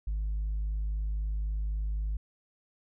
triangle tone with tanh clipping, 51.91 Hz, G#1, in tune, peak -29 dBFS, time 0.07-2.17 s, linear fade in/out 5 ms, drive 6 dB, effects none

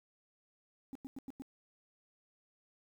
sine tone bursts, 268.4 Hz, C4, 44 cents sharp, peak -39 dBFS, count 5, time 0.93-1.421 s, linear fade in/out 0 ms, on 23 ms, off 94 ms, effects tanh soft clip ceiling -40 dBFS + 11-bit

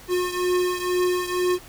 square beating tone pair, 359.9 / 362 Hz, F#4 / F#4, -48 / -38 cents, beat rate 2.1 Hz, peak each -23 / -27 dBFS, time 0.08-1.59 s, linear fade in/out 50 ms, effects pink hiss -45 dBFS RMS until 1.68 s

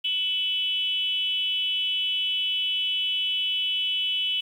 sine tone with frequency modulation, 2992 Hz, F#7, 19 cents sharp, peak -23 dBFS, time 0.04-4.41 s, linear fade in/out 10 ms, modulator 367 Hz, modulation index 0.67, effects 9-bit

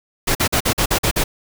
pink noise bursts, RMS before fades -17 dBFS, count 8, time 0.27-1.24 s, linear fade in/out 10 ms, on 81 ms, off 46 ms, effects none

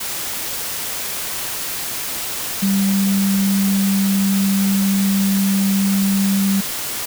sine tone in noise, 196 Hz, G3, in tune, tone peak -14 dBFS, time 2.62-6.61 s, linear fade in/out 10 ms, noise white, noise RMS -25 dBFS, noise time 0-7.06 s, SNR +8 dB, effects none

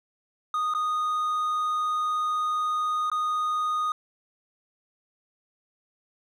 triangle tone with dropouts, 1237 Hz, D#6, 10 cents flat, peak -22 dBFS, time 0.54-3.92 s, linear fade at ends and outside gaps 2 ms, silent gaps 0.738-0.748 / 3.1-3.116 s, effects none

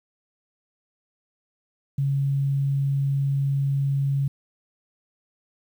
sine tone, 138.59 Hz, C#3, in tune, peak -20 dBFS, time 1.98-4.28 s, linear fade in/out 5 ms, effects 9-bit

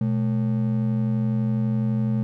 triangle ring-modulated tone, 168.9 Hz, E3, 42 cents sharp, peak -15 dBFS, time 0.01-2.23 s, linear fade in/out 0 ms, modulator 46 Hz, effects none

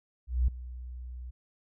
sine tone with ADSR envelope, 61.8 Hz, B1, 2 cents sharp, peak -20 dBFS, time 0.27-1.31 s, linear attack 210 ms, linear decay 4 ms, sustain -18 dB, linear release 13 ms, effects none

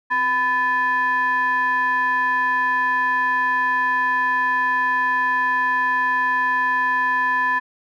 triangle ring-modulated tone, 370 Hz, F#4, in tune, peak -12 dBFS, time 0.1-7.6 s, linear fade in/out 20 ms, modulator 1370 Hz, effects none

